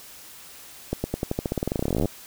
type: accelerating click train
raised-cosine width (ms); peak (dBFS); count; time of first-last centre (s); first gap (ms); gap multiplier
2; -11; 28; 0.93-2.056; 110; 0.91
effects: white hiss -45 dBFS RMS until 2.26 s